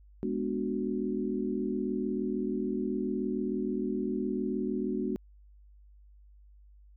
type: chord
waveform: sine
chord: G# half-diminished seventh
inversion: none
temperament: equal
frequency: 207.7 / 246.9 / 293.7 / 370 Hz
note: G#3 / B3 / D4 / F#4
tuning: 0 / 0 / 0 / 0 cents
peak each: -34 / -34 / -36 / -34 dBFS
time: 0.23-5.16 s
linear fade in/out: 0 ms
effects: added 50 Hz sine -53 dBFS peak until 6.96 s